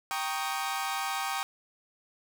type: chord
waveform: sawtooth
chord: Eb dominant seventh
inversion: first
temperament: equal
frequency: 784 / 932.3 / 1108.7 / 1244.5 Hz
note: G5 / Bb5 / Db6 / Eb6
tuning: 0 / 0 / 0 / 0 cents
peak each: -30 / -34 / -33 / -33 dBFS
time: 0.11-1.43 s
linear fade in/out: 0 ms
effects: none